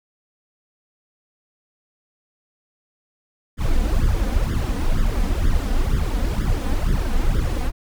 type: noise with flanger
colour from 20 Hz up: brown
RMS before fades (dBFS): -19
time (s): 3.57-7.72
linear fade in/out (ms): 50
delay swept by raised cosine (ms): 0.58 to 4.08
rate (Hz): 2.1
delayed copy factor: +0.9
effects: none